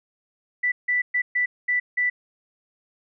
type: tone bursts at uneven times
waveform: sine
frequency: 1975.5 Hz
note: B6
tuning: in tune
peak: -19 dBFS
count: 6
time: 0.63-0.72 / 0.88-1.02 / 1.14-1.22 / 1.35-1.46 / 1.68-1.8 / 1.97-2.1 s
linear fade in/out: 10 ms
effects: none